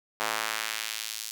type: tone with high-pass filter sweep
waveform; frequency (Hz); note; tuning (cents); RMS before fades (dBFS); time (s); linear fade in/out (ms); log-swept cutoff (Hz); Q
square; 55; A1; 0; -33; 0.2-1.31; 0; 850 to 5200; 0.89
effects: none